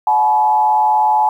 sine tone with frequency modulation, 856 Hz, A5, 48 cents flat, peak -10 dBFS, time 0.07-1.29 s, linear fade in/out 2 ms, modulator 124 Hz, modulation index 0.69, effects 8-bit

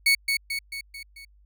30% pulse tone with echo, 2219 Hz, C#7, 1 cent sharp, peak -14 dBFS, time 0.06-0.15 s, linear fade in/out 5 ms, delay 220 ms, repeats 5, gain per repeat -5 dB, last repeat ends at 1.25 s, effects added 50 Hz sine -54 dBFS peak until 1.45 s

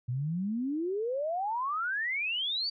sine exponential sweep, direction up, 117.7 to 4699 Hz, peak -29 dBFS, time 0.08-2.7 s, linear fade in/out 10 ms, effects none

